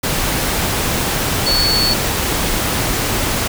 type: tone in noise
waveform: sine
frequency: 4435 Hz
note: C#8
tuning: in tune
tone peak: -14 dBFS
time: 1.46-1.94 s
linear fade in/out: 10 ms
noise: pink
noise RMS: -18 dBFS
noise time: 0.03-3.48 s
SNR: +1 dB
effects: none